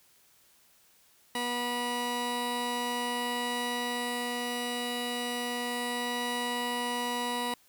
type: tone pair together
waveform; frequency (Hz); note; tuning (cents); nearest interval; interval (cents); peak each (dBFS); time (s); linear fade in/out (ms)
15% pulse; 242.8 / 971; B3 / B5; -29 / -30; 2 octaves; 2399; -27; 1.35-7.54; 2
effects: white hiss -63 dBFS RMS until 7.68 s